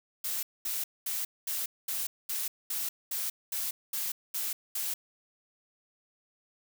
blue noise bursts, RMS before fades -33 dBFS, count 12, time 0.24-4.94 s, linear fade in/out 5 ms, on 190 ms, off 220 ms, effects none

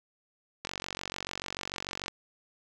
click train, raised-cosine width 0.2 ms, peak -17 dBFS, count 68, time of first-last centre 0.65-2.082 s, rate 46.8 Hz, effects none

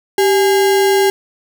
sine tone with sample-and-hold, 390.2 Hz, G4, 8 cents flat, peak -9 dBFS, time 0.18-1.1 s, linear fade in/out 2 ms, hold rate 1225 Hz, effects none

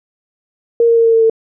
sine tone with pitch steps, 466.3 / 462.8 / 459.3 / 455.9 / 452.5 / 449.1 Hz, A#4 / A#4 / A#4 / A#4 / A4 / A4, +1 / -13 / -26 / -39 / +48 / +35 cents, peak -7 dBFS, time 0.8-1.298 s, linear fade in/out 2 ms, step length 83 ms, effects none

